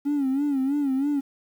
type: tone with vibrato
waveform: triangle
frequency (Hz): 277.2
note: C#4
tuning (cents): 0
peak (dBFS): -18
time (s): 0.05-1.21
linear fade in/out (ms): 20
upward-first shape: sine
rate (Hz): 3.1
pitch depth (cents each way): 100
effects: tanh soft clip ceiling -17 dBFS + 9-bit